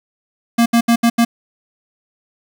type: tone bursts at uneven times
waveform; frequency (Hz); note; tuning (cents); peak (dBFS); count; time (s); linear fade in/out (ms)
square; 233.6; A#3; +4; -10; 5; 0.58-0.66 / 0.73-0.81 / 0.88-0.96 / 1.03-1.1 / 1.18-1.25; 10
effects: 7-bit